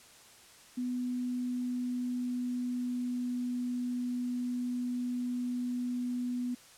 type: tone with pitch glide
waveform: sine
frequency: 248.3 to 246.3 Hz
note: B3 to B3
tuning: +9 to -5 cents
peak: -31 dBFS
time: 0.77-6.55 s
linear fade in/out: 10 ms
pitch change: -14 cents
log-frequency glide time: 0.9-3.55 s
effects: white hiss -56 dBFS RMS until 6.77 s + low-pass 10000 Hz 12 dB/octave